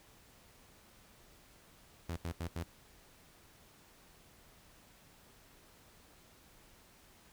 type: tone bursts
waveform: sawtooth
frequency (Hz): 84.8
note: E2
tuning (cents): +50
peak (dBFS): -33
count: 4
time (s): 2.09-2.635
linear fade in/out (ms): 5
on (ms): 77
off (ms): 79
effects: pink hiss -62 dBFS RMS until 7.32 s

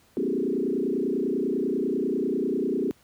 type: tone with frequency modulation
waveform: sine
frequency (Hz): 322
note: E4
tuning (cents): -41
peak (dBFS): -23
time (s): 0.17-2.91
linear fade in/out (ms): 0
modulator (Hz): 30.1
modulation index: 3.3
effects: pink hiss -60 dBFS RMS until 3.03 s + high-pass 60 Hz 12 dB/octave

